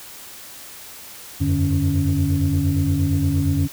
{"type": "tone cluster", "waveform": "sine", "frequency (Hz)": [85.8, 94.4, 146.4, 279.4], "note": ["F2", "F#2", "D3", "C#4"], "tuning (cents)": [-30, 35, -5, 14], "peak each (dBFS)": -21, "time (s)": [1.4, 3.68], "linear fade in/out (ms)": 20, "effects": ["tanh soft clip ceiling -10 dBFS", "white hiss -39 dBFS RMS until 3.72 s"]}